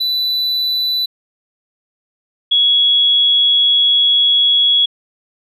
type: tone pair in turn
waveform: triangle / sine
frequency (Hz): 3981 / 3348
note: B7 / G#7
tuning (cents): +13 / +13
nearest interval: minor third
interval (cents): 300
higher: first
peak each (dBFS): -13 / -9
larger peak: second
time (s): 0-1.06 / 2.51-4.86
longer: second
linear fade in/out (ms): 10
effects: resampled to 32000 Hz